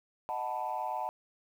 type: chord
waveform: sine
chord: B dominant seventh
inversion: first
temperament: equal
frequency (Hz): 622.3 / 740 / 880 / 987.8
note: D#5 / F#5 / A5 / B5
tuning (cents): 0 / 0 / 0 / 0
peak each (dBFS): -40 / -36 / -35 / -39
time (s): 0.29-1.09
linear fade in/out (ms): 0
effects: tanh soft clip ceiling -25 dBFS + 10-bit